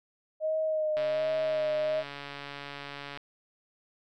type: tone with vibrato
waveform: sine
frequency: 622.3 Hz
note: D#5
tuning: in tune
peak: -26 dBFS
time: 0.4-2.04 s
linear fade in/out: 50 ms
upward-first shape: sine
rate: 1.3 Hz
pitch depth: 25 cents each way
type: click train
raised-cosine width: 0.3 ms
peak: -24 dBFS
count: 314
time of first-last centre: 0.97-3.174 s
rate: 142 Hz
effects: none